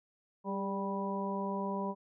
harmonic tone with a mistuned harmonic, 196 Hz, G3, in tune, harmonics 1 / 2 / 3 / 4 / 5, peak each -36 / -40 / -41 / -45 / -38 dBFS, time 0.44-1.95 s, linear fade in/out 50 ms, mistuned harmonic 2, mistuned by +33 cents, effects none

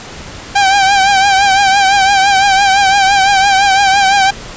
sawtooth tone with vibrato, 786 Hz, G5, 4 cents sharp, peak -3 dBFS, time 0.55-4.31 s, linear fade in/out 10 ms, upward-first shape triangle, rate 5.9 Hz, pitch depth 69 cents each way, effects pink hiss -29 dBFS RMS until 4.56 s + resampled to 16000 Hz

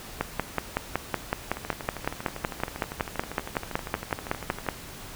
two click trains, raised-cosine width 0.5 ms, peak -9 / -19 dBFS, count 25 / 40, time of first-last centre 0.21-4.688 / 1.57-4.665 s, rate 5.36 / 12.6 Hz, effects pink hiss -42 dBFS RMS until 5.15 s

